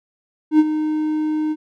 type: tone with ADSR envelope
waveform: triangle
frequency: 308.1 Hz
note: D#4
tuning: 17 cents flat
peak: -5 dBFS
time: 0.51-1.56 s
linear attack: 82 ms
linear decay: 40 ms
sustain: -11 dB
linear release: 45 ms
effects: none